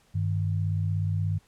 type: tone pair together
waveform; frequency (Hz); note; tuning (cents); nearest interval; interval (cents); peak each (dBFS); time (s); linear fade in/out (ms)
sine; 98.47 / 155.2; G2 / D#3; +8 / -4; minor sixth; 788; -25 / -30; 0.14-1.39; 20
effects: pink hiss -63 dBFS RMS until 1.47 s + low-pass 11000 Hz 12 dB/octave